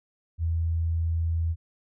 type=tone; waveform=sine; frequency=82.6 Hz; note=E2; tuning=4 cents sharp; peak=-23 dBFS; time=0.38-1.56 s; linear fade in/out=50 ms; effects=none